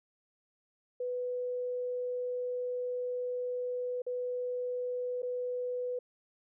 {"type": "tone with dropouts", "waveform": "sine", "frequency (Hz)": 495.8, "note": "B4", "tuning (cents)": 7, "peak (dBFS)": -32, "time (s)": [1, 5.99], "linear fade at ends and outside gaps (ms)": 5, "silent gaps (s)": [[4.02, 4.065], [5.221, 5.229]], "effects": []}